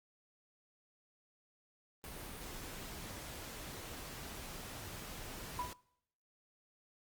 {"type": "noise", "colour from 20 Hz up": "pink", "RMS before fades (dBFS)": -47, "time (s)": [2.04, 5.73], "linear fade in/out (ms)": 0}
{"type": "tone with exponential decay", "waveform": "sine", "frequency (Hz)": 987.8, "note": "B5", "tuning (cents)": 0, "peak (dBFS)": -33, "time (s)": [5.59, 5.81], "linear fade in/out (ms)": 2, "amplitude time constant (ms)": 47}
{"effects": ["noise-tail reverb RT60 0.8 s tail -24 dB re dry", "Opus 32 kbps"]}